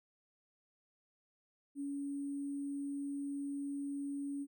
sine tone with sample-and-hold, 281.6 Hz, C#4, 27 cents sharp, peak -37 dBFS, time 1.75-4.47 s, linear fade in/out 50 ms, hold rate 8820 Hz, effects none

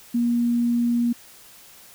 sine tone, 237.8 Hz, A#3, 35 cents sharp, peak -18 dBFS, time 0.14-1.13 s, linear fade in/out 10 ms, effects white hiss -48 dBFS RMS until 1.94 s

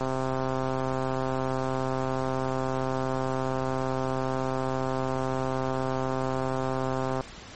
click train, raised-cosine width 1 ms, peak -15 dBFS, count 944, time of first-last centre 0.01-7.208 s, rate 131 Hz, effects pink hiss -44 dBFS RMS until 7.55 s + MP3 32 kbps

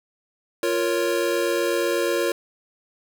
square chord, Bb minor, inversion second, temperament equal, 349.2 / 466.2 / 554.4 Hz, F4 / Bb4 / Db5, 0 / 0 / 0 cents, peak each -25 / -26 / -26 dBFS, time 0.63-2.32 s, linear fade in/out 2 ms, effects none

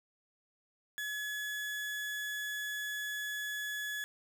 35% pulse tone, 1700 Hz, G#6, 40 cents sharp, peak -34 dBFS, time 0.98-4.04 s, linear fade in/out 0 ms, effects none

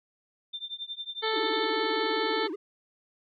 sine tone with tremolo, 3582 Hz, A7, 30 cents sharp, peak -31 dBFS, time 0.53-1.65 s, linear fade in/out 10 ms, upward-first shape triangle, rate 11 Hz, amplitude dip 100%
harmonic tone, 440.5 Hz, A4, 2 cents sharp, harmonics 1 / 2 / 3 / 4 / 5 / 7 / 8 / 9 / 10, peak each -30 / -33 / -35 / -36 / -37 / -38 / -39 / -40 / -40 dBFS, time 1.22-2.48 s, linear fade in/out 20 ms
triangle tone with vibrato, 353.3 Hz, F4, 20 cents sharp, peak -30 dBFS, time 1.33-2.56 s, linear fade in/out 10 ms, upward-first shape sine, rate 15 Hz, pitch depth 280 cents each way
effects none

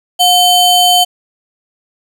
square ring-modulated tone, 1900 Hz, A#6, 33 cents sharp, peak -4 dBFS, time 0.19-1.05 s, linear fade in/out 20 ms, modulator 1180 Hz, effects 7-bit

